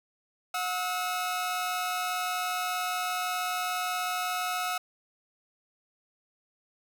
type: tone pair together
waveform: sawtooth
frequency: 725 / 1291.8 Hz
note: F#5 / E6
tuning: -35 / -35 cents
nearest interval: minor seventh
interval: 1000 cents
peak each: -28 dBFS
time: 0.54-4.78 s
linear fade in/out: 5 ms
effects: none